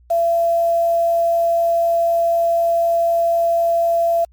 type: tone with quantisation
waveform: sine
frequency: 676 Hz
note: E5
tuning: 43 cents sharp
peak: -13 dBFS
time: 0.1-4.25 s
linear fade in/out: 10 ms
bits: 6
effects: added 60 Hz sine -47 dBFS peak until 4.32 s + MP3 96 kbps